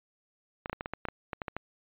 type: clicks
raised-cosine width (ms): 0.5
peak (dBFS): -19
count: 12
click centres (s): 0.659 / 0.697 / 0.73 / 0.809 / 0.859 / 0.936 / 1.053 / 1.086 / 1.332 / 1.418 / 1.482 / 1.566
effects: resampled to 8000 Hz